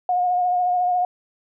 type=tone with vibrato; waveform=sine; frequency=720 Hz; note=F#5; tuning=47 cents flat; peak=-17 dBFS; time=0.09-1.05 s; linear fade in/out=2 ms; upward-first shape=triangle; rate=14 Hz; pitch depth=28 cents each way; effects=none